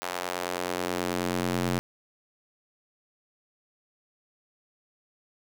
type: tone with high-pass filter sweep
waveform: square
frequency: 44.64 Hz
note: F1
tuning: 39 cents sharp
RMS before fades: -30 dBFS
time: 0.02-1.79 s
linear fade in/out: 0 ms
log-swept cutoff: 760 to 160 Hz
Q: 0.98
effects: none